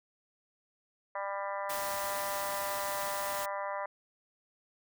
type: harmonic tone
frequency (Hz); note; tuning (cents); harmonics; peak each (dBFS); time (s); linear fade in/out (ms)
198.5; G3; +22; 3 / 4 / 5 / 6 / 7 / 8 / 9 / 10; -38 / -42 / -38 / -43 / -48 / -51 / -47 / -47; 1.15-3.86; 5
type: noise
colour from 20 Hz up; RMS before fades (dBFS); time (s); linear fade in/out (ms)
white; -40; 1.69-3.46; 10
effects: none